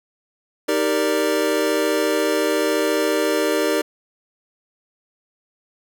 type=chord; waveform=square; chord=Eb major seventh; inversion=none; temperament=equal; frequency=311.1 / 392 / 466.2 / 587.3 Hz; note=Eb4 / G4 / Bb4 / D5; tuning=0 / 0 / 0 / 0 cents; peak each=-24 dBFS; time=0.68-3.82 s; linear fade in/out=10 ms; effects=none